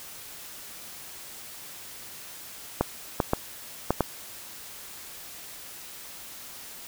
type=clicks; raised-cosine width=1 ms; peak=-7 dBFS; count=5; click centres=2.81 / 3.202 / 3.334 / 3.906 / 4.007 s; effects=white hiss -43 dBFS RMS until 6.87 s